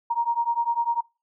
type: beating tone pair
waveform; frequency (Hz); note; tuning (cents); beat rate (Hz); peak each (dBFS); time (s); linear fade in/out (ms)
sine; 932.3 / 942.3; A#5 / A#5; 0 / +18; 10; -25 / -24; 0.1-1.01; 10
effects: noise-tail reverb RT60 0.3 s tail -26 dB re dry